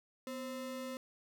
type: ring-modulated tone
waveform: square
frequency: 389 Hz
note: G4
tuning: 13 cents flat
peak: -38 dBFS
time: 0.27-0.97 s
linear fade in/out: 0 ms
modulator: 140 Hz
effects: none